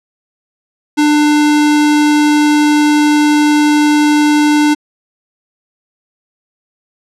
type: tone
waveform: square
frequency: 298.1 Hz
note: D4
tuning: 26 cents sharp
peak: -8 dBFS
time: 0.97-4.75 s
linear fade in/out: 20 ms
effects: low-pass 9000 Hz 12 dB/octave